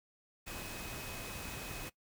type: tone in noise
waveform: sine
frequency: 2532 Hz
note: D#7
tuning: 30 cents sharp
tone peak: -50 dBFS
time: 0.46-1.9 s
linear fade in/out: 20 ms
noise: pink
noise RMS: -44 dBFS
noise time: 0.46-1.9 s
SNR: -9 dB
effects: noise-tail reverb RT60 0.1 s tail -19 dB re dry